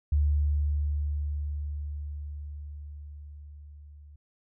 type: tone with level ramp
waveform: sine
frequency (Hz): 73.42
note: D2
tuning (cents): 0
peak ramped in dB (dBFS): -20 to -47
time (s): 0.12-4.16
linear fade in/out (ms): 5
effects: none